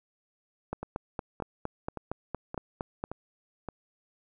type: two click trains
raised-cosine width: 1 ms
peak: -22 / -18 dBFS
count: 6 / 11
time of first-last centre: 0.83-3.687 / 0.73-3.039 s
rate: 1.75 / 4.33 Hz
effects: none